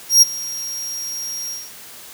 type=tone with ADSR envelope; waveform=40% pulse; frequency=5620 Hz; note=F8; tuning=10 cents sharp; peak=-4 dBFS; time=0.09-1.72 s; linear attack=130 ms; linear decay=18 ms; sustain=-20 dB; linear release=220 ms; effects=white hiss -39 dBFS RMS until 2.13 s + high-pass 80 Hz 12 dB/octave